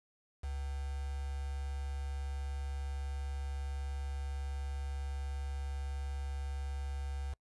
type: tone with quantisation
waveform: sine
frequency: 69.3 Hz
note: C#2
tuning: in tune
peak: -36 dBFS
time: 0.43-7.34 s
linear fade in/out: 10 ms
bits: 8
effects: noise-tail reverb RT60 0.1 s tail -26 dB re dry + resampled to 24000 Hz